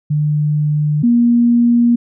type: tone pair in turn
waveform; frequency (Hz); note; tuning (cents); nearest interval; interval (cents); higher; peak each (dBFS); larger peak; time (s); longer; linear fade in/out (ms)
sine; 149.7 / 237.6; D3 / A#3; +33 / +33; minor sixth; 800; second; -12 / -8; second; 0.1-1.03 / 1.03-1.96; neither; 10
effects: none